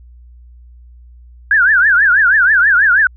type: tone with vibrato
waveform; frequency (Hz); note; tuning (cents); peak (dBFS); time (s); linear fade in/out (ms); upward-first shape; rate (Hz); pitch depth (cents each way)
sine; 1580; G6; +13; -7; 1.51-3.07; 2; triangle; 6.2; 240
effects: added 60 Hz sine -37 dBFS peak until 3.16 s